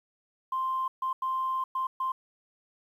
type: tone bursts at uneven times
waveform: sine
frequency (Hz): 1046.5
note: C6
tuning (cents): 0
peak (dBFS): -26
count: 5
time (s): 0.52-0.88 / 1.02-1.13 / 1.22-1.64 / 1.75-1.87 / 2-2.12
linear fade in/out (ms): 5
effects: tanh soft clip ceiling -22 dBFS + 10-bit